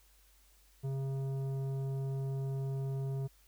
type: tone with tanh clipping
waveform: triangle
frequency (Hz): 135.3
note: C#3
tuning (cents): -42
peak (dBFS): -35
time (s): 0.83-3.28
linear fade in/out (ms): 20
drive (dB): 15
effects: added 50 Hz sine -64 dBFS peak until 3.47 s + white hiss -67 dBFS RMS until 3.47 s